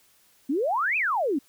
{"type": "exponential two-way sweep", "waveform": "sine", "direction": "up then down", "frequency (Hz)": [251.4, 2664, 251.4], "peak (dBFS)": -22, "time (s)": [0.49, 1.39], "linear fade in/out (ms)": 10, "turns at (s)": 0.97, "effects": ["white hiss -61 dBFS RMS until 1.48 s"]}